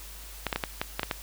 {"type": "clicks", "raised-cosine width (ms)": 0.3, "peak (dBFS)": -11, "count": 8, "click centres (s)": [0.467, 0.528, 0.56, 0.638, 0.815, 0.995, 1.032, 1.112], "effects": ["added 50 Hz sine -44 dBFS peak until 1.22 s", "white hiss -46 dBFS RMS until 1.22 s"]}